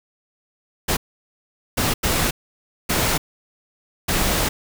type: noise bursts at uneven times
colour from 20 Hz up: pink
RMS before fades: -20 dBFS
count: 5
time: 0.88-0.97 / 1.77-1.94 / 2.03-2.31 / 2.89-3.18 / 4.08-4.49 s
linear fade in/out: 10 ms
effects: none